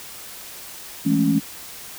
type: chord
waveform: sine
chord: A major seventh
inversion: second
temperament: equal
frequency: 164.81 / 207.7 / 220 / 277.2 Hz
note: E3 / G#3 / A3 / C#4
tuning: 0 / 0 / 0 / 0 cents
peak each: -22 / -23 / -23 / -18 dBFS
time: 1.05-1.4 s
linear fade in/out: 20 ms
effects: tanh soft clip ceiling -5 dBFS + white hiss -38 dBFS RMS until 1.98 s